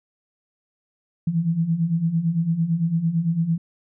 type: beating tone pair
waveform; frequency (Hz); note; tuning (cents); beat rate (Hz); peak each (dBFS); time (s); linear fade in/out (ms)
sine; 160 / 168.9; D#3 / E3; +49 / +42; 8.9; -25 / -20; 1.27-3.58; 5
effects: none